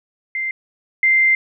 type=tone pair in turn; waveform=sine; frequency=2088 / 2088 Hz; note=C7 / C7; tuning=-4 / -4 cents; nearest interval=unison; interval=0 cents; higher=neither; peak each=-20 / -11 dBFS; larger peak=second; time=0.35-0.51 / 1.03-1.35 s; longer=second; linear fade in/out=2 ms; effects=none